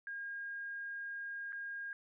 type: tone with dropouts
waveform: sine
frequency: 1620 Hz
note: G#6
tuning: 43 cents flat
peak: -40 dBFS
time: 0.07-1.93 s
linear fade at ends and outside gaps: 1 ms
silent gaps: 1.523-1.529 s
effects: none